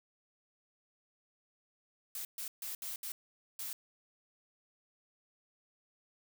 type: noise bursts at uneven times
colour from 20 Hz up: blue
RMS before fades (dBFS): -41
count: 6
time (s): 2.15-2.25 / 2.38-2.48 / 2.62-2.75 / 2.82-2.96 / 3.03-3.12 / 3.59-3.73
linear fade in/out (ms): 2
effects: none